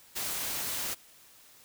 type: noise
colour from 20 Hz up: white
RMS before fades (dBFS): -34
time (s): 0.15-0.95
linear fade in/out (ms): 20
effects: white hiss -57 dBFS RMS until 1.64 s